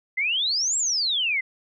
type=exponential two-way sweep; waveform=sine; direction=up then down; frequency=2007 to 7740 to 2007 Hz; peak=-21 dBFS; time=0.17-1.41 s; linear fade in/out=10 ms; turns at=0.77 s; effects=none